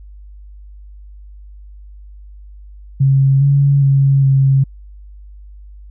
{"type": "tone with pitch steps", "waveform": "sine", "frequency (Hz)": [136, 140.4, 137.5, 135.6], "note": ["C#3", "C#3", "C#3", "C#3"], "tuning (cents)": [-33, 22, -14, -38], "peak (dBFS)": -8, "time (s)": [3, 4.64], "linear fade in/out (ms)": 10, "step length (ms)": 410, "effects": ["added 50 Hz sine -34 dBFS peak until 5.9 s"]}